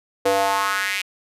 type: tone with high-pass filter sweep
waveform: square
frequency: 98 Hz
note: G2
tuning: in tune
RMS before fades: -21 dBFS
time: 0.25-1.02 s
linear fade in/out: 10 ms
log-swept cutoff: 480 to 2500 Hz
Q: 3.2
effects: resampled to 32000 Hz